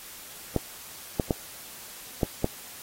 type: clicks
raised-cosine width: 2 ms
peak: -9 dBFS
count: 5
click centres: 0.563 / 1.198 / 1.308 / 2.232 / 2.444 s
effects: white hiss -44 dBFS RMS until 2.82 s + AAC 48 kbps